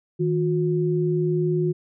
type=tone pair together; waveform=sine; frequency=158.06 / 360.3 Hz; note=D#3 / F#4; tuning=+28 / -46 cents; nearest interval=octave + major second; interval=1426 cents; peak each=-22 dBFS; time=0.19-1.73 s; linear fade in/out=20 ms; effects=none